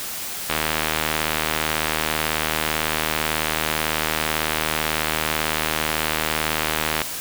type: click train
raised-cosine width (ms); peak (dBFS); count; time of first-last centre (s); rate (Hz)
0.3; -4; 510; 0.5-7.017; 78.1
effects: white hiss -30 dBFS RMS until 7.2 s